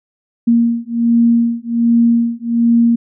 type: beating tone pair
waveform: sine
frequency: 233.1 / 234.4 Hz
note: A#3 / A#3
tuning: 0 / +10 cents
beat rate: 1.3 Hz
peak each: -13 dBFS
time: 0.47-2.96 s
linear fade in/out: 10 ms
effects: none